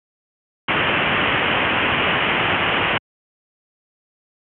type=low-pass noise; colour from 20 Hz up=white; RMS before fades=-19 dBFS; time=0.68-2.98 s; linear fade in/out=5 ms; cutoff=3100 Hz; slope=96 dB/octave; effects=high-pass 80 Hz 12 dB/octave